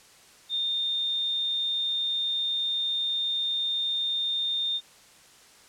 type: tone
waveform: sine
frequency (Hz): 3634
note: A#7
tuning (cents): -45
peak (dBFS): -25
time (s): 0.49-4.81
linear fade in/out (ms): 50
effects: white hiss -54 dBFS RMS until 5.68 s + low-pass 9000 Hz 12 dB/octave